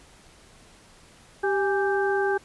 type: harmonic tone with a mistuned harmonic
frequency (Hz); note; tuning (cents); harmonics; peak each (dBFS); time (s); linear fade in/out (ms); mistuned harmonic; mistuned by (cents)
392; G4; 0; 1 / 2 / 3 / 4; -23 / -28 / -38 / -28; 1.43-2.38; 10; 2; +79
effects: pink hiss -53 dBFS RMS until 2.44 s + resampled to 24000 Hz